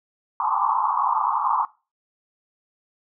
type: band-pass noise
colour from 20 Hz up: pink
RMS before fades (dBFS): -22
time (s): 0.4-1.65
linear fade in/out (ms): 2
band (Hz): 830 to 1200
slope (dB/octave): 96
effects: noise-tail reverb RT60 0.3 s tail -20 dB re dry